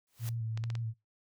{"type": "noise with exponential growth", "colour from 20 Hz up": "white", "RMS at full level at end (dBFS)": -42, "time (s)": [0.07, 0.29], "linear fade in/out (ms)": 0, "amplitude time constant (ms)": 47}
{"type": "tone with vibrato", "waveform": "sine", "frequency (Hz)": 113.8, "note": "A#2", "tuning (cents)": -41, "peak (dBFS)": -33, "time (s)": [0.19, 0.94], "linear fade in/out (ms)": 50, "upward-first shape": "square", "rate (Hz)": 2.3, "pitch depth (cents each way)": 31}
{"type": "clicks", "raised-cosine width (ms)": 0.2, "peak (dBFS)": -26, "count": 4, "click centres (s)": [0.575, 0.639, 0.702, 0.753]}
{"effects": ["noise-tail reverb RT60 0.2 s tail -22 dB re dry"]}